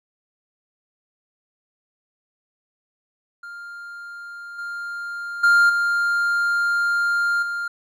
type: tone with level steps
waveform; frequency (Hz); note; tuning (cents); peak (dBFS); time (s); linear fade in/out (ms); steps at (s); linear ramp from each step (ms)
triangle; 1400; F6; +4; -32 / -26 / -10 / -16 / -22; 3.43-7.68; 5; 4.58 / 5.43 / 5.69 / 7.42; 10
effects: none